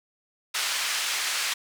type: band-pass noise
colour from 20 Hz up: pink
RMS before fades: -28 dBFS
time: 0.54-1.54 s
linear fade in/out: 10 ms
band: 1700 to 8400 Hz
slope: 12 dB/octave
effects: none